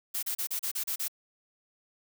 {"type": "noise bursts", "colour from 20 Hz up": "blue", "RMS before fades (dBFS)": -32, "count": 8, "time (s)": [0.14, 1.082], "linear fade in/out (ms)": 10, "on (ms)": 88, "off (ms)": 34, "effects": []}